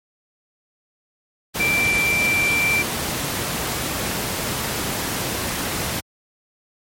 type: tone in noise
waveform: sine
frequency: 2349 Hz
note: D7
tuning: in tune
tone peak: -17 dBFS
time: 1.59-2.83 s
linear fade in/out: 20 ms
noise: pink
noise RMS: -24 dBFS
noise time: 1.54-6.01 s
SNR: +4 dB
effects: high-pass 80 Hz 12 dB/octave + MP3 64 kbps